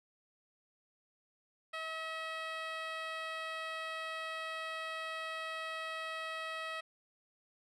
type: tone with band-pass filter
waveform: 10% pulse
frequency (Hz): 642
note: E5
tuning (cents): -46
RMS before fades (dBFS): -41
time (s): 1.73-6.81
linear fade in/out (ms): 10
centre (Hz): 1400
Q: 0.66
effects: none